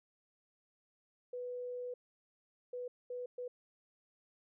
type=tone bursts at uneven times; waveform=sine; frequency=493.9 Hz; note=B4; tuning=in tune; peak=-39 dBFS; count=4; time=1.33-1.94 / 2.73-2.88 / 3.1-3.26 / 3.38-3.48 s; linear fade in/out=5 ms; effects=none